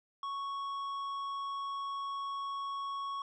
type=tone with tanh clipping; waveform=triangle; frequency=1108.7 Hz; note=C#6; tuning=in tune; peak=-37 dBFS; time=0.23-3.22 s; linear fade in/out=2 ms; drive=12 dB; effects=none